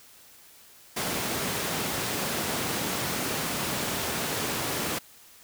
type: high-pass noise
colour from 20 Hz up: pink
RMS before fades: -30 dBFS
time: 0.96-4.99 s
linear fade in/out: 10 ms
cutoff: 140 Hz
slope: 12 dB/octave
effects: white hiss -53 dBFS RMS until 5.43 s